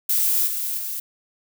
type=noise with level steps; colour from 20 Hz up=violet; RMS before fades=-20 / -26 / -29 dBFS; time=0.09-1 s; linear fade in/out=5 ms; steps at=0.46 / 0.77 s; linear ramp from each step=20 ms; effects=none